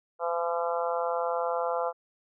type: harmonic tone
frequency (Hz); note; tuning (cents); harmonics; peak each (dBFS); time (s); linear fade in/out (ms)
170; F3; -46; 3 / 4 / 5 / 6 / 7 / 8; -30 / -32 / -34 / -36 / -37 / -38; 0.19-1.93; 50
effects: none